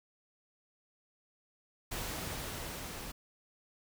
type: noise with level ramp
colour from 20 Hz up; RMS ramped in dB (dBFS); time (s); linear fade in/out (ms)
pink; -38 to -44; 1.91-3.12; 10
effects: none